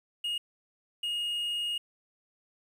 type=tone bursts at uneven times; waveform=triangle; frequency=2863 Hz; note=F7; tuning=42 cents sharp; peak=-28 dBFS; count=2; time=0.24-0.38 / 1.03-1.78 s; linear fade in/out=5 ms; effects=10-bit